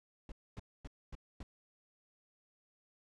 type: noise bursts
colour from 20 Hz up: brown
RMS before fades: -45 dBFS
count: 5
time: 0.29-1.43 s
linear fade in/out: 2 ms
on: 28 ms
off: 250 ms
effects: low-pass 7000 Hz 12 dB/octave